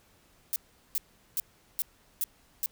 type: noise bursts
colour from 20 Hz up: violet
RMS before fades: -29 dBFS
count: 6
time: 0.53-2.66 s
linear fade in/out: 0 ms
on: 30 ms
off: 390 ms
effects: pink hiss -63 dBFS RMS until 2.71 s